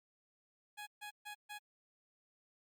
15% pulse tone bursts, 834 Hz, G#5, 7 cents sharp, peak -39 dBFS, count 4, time 0.77-1.59 s, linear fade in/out 20 ms, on 100 ms, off 140 ms, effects Opus 48 kbps

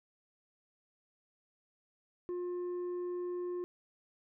sine tone with tanh clipping, 355.6 Hz, F4, 31 cents sharp, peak -36 dBFS, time 2.29-3.64 s, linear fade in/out 0 ms, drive 4 dB, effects none

